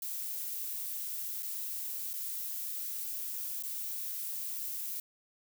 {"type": "noise with dropouts", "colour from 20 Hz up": "violet", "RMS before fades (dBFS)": -38, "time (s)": [0.02, 5], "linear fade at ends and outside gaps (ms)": 2, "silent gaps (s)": [[1.425, 1.429], [2.133, 2.137], [3.625, 3.635]], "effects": []}